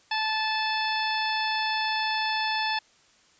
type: harmonic tone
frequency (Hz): 873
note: A5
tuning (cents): -14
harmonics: 1 / 2 / 3 / 4 / 5 / 6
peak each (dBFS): -28 / -31 / -33 / -34 / -35 / -36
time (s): 0.11-2.79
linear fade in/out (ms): 5
effects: white hiss -60 dBFS RMS until 3.39 s + resampled to 16000 Hz